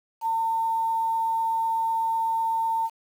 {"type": "tone with quantisation", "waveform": "sine", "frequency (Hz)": 904, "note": "A5", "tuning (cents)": 47, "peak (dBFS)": -22, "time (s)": [0.21, 2.9], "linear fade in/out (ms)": 50, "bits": 8, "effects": []}